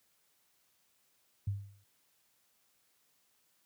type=tone with exponential decay; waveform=sine; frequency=99.9 Hz; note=G2; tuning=33 cents sharp; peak=-28 dBFS; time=1.47-1.84 s; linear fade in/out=5 ms; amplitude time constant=80 ms; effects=white hiss -73 dBFS RMS until 3.65 s + high-pass 60 Hz 12 dB/octave